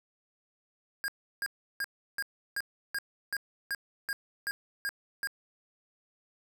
square tone bursts, 1622 Hz, G#6, 41 cents flat, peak -31 dBFS, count 12, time 1.04-5.272 s, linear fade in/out 0 ms, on 41 ms, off 340 ms, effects none

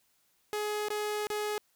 sawtooth tone with dropouts, 420.3 Hz, G#4, 21 cents sharp, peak -27 dBFS, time 0.53-1.58 s, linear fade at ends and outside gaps 0 ms, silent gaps 0.885-0.903 / 1.269-1.302 s, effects white hiss -71 dBFS RMS until 1.75 s

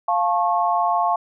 sine chord, F augmented, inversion none, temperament just, 698.5 / 873.1 / 1091.3 Hz, F5 / A5 / C#6, 0 / -14 / -27 cents, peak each -20 / -22 / -22 dBFS, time 0.08-1.16 s, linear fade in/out 5 ms, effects none

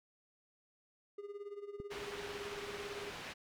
triangle tone with tremolo, 407.3 Hz, G#4, 34 cents flat, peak -39 dBFS, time 1.18-3.11 s, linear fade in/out 5 ms, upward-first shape sine, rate 18 Hz, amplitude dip 75%
click, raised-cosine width 3 ms, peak -33 dBFS, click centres 1.801 s
white low-pass noise, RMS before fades -47 dBFS, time 1.9-3.34 s, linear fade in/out 20 ms, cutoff 2800 Hz, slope 12 dB/octave
effects none

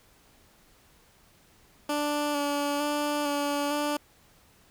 15% pulse tone with vibrato, 290.8 Hz, D4, 17 cents flat, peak -20 dBFS, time 1.89-3.97 s, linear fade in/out 5 ms, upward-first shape square, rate 1.1 Hz, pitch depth 18 cents each way, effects pink hiss -60 dBFS RMS until 4.7 s

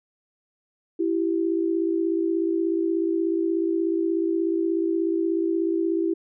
sine tone pair together, 331.6 / 388.2 Hz, E4 / G4, +10 / -17 cents, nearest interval minor third, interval 273 cents, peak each -22 / -26 dBFS, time 0.99-6.14 s, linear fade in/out 10 ms, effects none

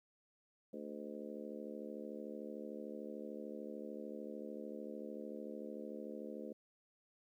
harmonic tone with a mistuned harmonic, 73.42 Hz, D2, in tune, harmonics 3 / 4 / 5 / 6 / 7 / 8, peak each -49 / -51 / -52 / -52 / -50 / -57 dBFS, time 0.73-6.53 s, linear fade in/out 5 ms, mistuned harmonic 8, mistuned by +77 cents, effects 13-bit

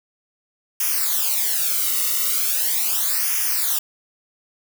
blue noise with flanger, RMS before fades -21 dBFS, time 0.8-3.79 s, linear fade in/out 5 ms, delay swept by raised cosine 0.24 to 1.24 ms, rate 0.39 Hz, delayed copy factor -1, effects none

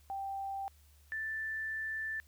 sine tone pair in turn, 784 / 1764.7 Hz, G5 / A6, 0 / +5 cents, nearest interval octave + major second, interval 1405 cents, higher second, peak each -36 / -35 dBFS, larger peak second, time 0.1-0.68 / 1.12-2.2 s, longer second, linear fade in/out 0 ms, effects added 73 Hz sine -60 dBFS peak until 2.27 s + white hiss -68 dBFS RMS until 2.27 s

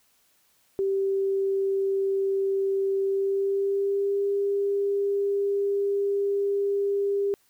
sine tone with pitch glide, 390 to 400.3 Hz, G4 to G4, -9 to +36 cents, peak -22 dBFS, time 0.79-7.34 s, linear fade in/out 0 ms, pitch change +45 cents, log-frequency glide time 3.03-4.24 s, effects white hiss -65 dBFS RMS until 7.49 s

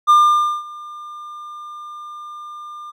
triangle tone with ADSR envelope, 1200 Hz, D6, 37 cents sharp, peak -5 dBFS, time 0.07-2.92 s, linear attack 29 ms, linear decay 530 ms, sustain -24 dB, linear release 25 ms, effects none

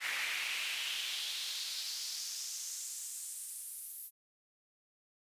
brown noise with high-pass filter sweep, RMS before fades -40 dBFS, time 0-4.11 s, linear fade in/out 50 ms, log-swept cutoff 2000 to 12000 Hz, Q 2.7, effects resampled to 32000 Hz

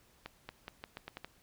accelerating click train, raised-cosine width 0.3 ms, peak -26 dBFS, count 8, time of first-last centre 0.26-1.246 s, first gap 230 ms, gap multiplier 0.83, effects pink hiss -66 dBFS RMS until 1.42 s

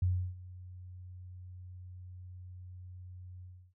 sine tone with ADSR envelope, 90.8 Hz, F#2, 32 cents flat, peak -25 dBFS, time 0.02-3.74 s, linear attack 5 ms, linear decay 320 ms, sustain -20 dB, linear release 320 ms, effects none

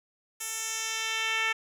10% pulse tone with band-pass filter sweep, 445.1 Hz, A4, 20 cents sharp, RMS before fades -31 dBFS, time 0.4-1.53 s, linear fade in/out 10 ms, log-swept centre 9700 to 2300 Hz, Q 1.4, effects none

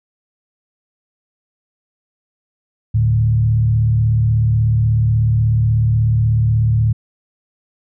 sine tone with frequency modulation, 111.8 Hz, A2, 28 cents sharp, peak -11 dBFS, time 2.94-6.93 s, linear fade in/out 10 ms, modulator 36.4 Hz, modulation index 0.66, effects none

